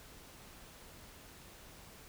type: silence
effects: pink hiss -55 dBFS RMS until 2.08 s